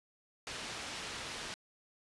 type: low-pass noise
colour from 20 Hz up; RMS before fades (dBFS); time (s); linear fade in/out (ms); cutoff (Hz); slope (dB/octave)
white; -43; 0.47-1.54; 0; 4500; 12
effects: resampled to 24000 Hz